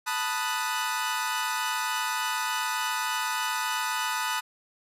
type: chord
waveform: sawtooth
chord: B dominant seventh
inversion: third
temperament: equal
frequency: 880 / 987.8 / 1244.5 / 1480 Hz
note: A5 / B5 / D#6 / F#6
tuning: 0 / 0 / 0 / 0 cents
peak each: -29 dBFS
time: 0.06-4.41 s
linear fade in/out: 20 ms
effects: resampled to 32000 Hz

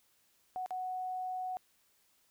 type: tone with dropouts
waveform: sine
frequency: 740 Hz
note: F#5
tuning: in tune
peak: -35 dBFS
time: 0.56-1.57 s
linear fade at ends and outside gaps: 0 ms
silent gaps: 0.661-0.707 s
effects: white hiss -71 dBFS RMS until 2.3 s

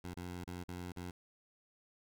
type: tone with dropouts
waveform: 15% pulse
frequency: 89 Hz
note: F2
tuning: 33 cents sharp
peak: -36 dBFS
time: 0.04-1.11 s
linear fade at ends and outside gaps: 5 ms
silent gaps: 0.142-0.168 / 0.443-0.475 / 0.638-0.684 / 0.921-0.962 s
effects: none

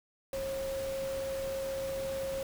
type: tone in noise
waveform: sine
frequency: 540 Hz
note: C#5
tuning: 45 cents flat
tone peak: -33 dBFS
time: 0.33-2.43 s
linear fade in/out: 2 ms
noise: pink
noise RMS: -44 dBFS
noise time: 0.33-2.43 s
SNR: +8 dB
effects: none

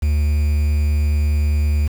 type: tone with quantisation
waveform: triangle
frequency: 74.2 Hz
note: D2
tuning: 18 cents sharp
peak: -12 dBFS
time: 0.02-1.88 s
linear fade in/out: 10 ms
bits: 6
effects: none

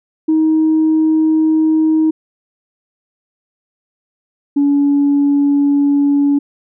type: tone pair in turn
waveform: sine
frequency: 315.3 / 284.4 Hz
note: D#4 / C#4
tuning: +23 / +45 cents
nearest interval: major second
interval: 178 cents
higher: first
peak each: -8 dBFS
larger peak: neither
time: 0.28-2.11 / 4.56-6.39 s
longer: neither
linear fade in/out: 10 ms
effects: tanh soft clip ceiling -6 dBFS

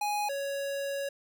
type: tone pair in turn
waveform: square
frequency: 830.6 / 557.1 Hz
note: G#5 / C#5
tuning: 0 / +9 cents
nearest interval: perfect fifth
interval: 691 cents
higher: first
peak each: -29 / -32 dBFS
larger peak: first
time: 0.01-0.29 / 0.29-1.09 s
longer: second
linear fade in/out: 5 ms
effects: none

